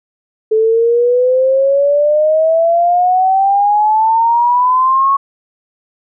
sine exponential sweep, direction up, 433.6 to 1108.7 Hz, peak -8 dBFS, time 0.51-5.17 s, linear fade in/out 10 ms, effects none

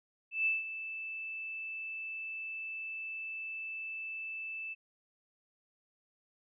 sine tone with ADSR envelope, 2637 Hz, E7, in tune, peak -26 dBFS, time 0.31-4.75 s, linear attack 150 ms, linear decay 170 ms, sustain -12 dB, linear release 26 ms, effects none

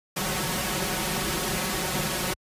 pink noise with comb filter, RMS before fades -27 dBFS, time 0.16-2.34 s, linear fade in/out 10 ms, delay 5.4 ms, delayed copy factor +0.85, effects high-pass 60 Hz 12 dB/octave + resampled to 32000 Hz

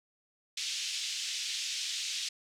pink band-pass noise, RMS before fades -36 dBFS, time 0.57-2.29 s, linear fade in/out 5 ms, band 2800 to 6900 Hz, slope 24 dB/octave, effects none

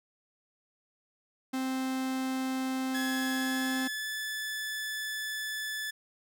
45% pulse tone, 261.6 Hz, C4, in tune, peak -30 dBFS, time 1.53-3.88 s, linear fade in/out 10 ms
sawtooth tone with pitch glide, 1689 to 1736.5 Hz, G#6 to A6, +29 to -23 cents, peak -30 dBFS, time 2.94-5.91 s, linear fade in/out 10 ms, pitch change +48 cents, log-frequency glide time 3.35-4.07 s
effects none

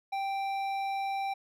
sine tone with hard clipping, 784 Hz, G5, in tune, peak -32 dBFS, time 0.12-1.34 s, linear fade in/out 10 ms, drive 10 dB, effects none

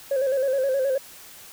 sine tone with vibrato, 536 Hz, C5, 42 cents sharp, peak -18 dBFS, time 0.11-0.98 s, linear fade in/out 5 ms, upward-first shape square, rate 9.5 Hz, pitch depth 57 cents each way, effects tanh soft clip ceiling -18 dBFS + white hiss -45 dBFS RMS until 1.52 s

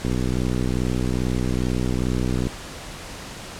click train, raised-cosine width 3 ms, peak -11 dBFS, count 152, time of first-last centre 0.05-2.47 s, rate 62.4 Hz, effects pink hiss -36 dBFS RMS until 3.59 s + low-pass 9000 Hz 12 dB/octave

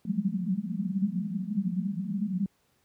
pink band-pass noise, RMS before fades -30 dBFS, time 0.05-2.46 s, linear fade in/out 2 ms, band 180 to 210 Hz, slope 96 dB/octave, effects pink hiss -70 dBFS RMS until 2.84 s + high-pass 60 Hz 12 dB/octave

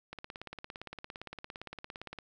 click train, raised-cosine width 0.3 ms, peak -26 dBFS, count 37, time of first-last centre 0.13-2.187 s, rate 17.5 Hz, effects none

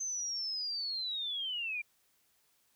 sine linear sweep, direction down, 6272 to 2349 Hz, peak -34 dBFS, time 0-1.82 s, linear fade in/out 10 ms, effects white hiss -72 dBFS RMS until 2.75 s

